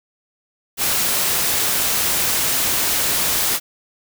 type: noise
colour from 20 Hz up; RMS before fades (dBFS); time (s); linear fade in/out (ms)
white; -19; 0.77-3.6; 50
effects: none